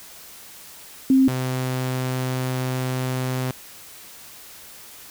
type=tone pair in turn; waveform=sine / sawtooth; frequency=264.8 / 128.63 Hz; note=C4 / C3; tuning=+21 / -29 cents; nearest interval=octave + minor second; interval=1250 cents; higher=first; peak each=-12 / -19 dBFS; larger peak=first; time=1.1-1.28 / 1.28-3.51 s; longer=second; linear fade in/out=2 ms; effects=white hiss -43 dBFS RMS until 5.1 s